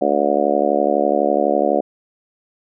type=harmonic tone; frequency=72 Hz; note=D2; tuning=34 cents flat; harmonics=3 / 4 / 5 / 6 / 7 / 8 / 9 / 10; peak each=-26 / -23 / -23 / -24 / -23 / -19 / -24 / -21 dBFS; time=0.01-1.81 s; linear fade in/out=10 ms; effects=none